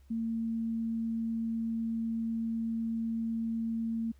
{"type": "tone", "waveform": "sine", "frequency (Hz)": 227, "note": "A#3", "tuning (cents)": -46, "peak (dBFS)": -30, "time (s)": [0.1, 4.12], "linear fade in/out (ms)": 10, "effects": ["added 67 Hz sine -56 dBFS peak until 4.19 s", "pink hiss -71 dBFS RMS until 4.19 s"]}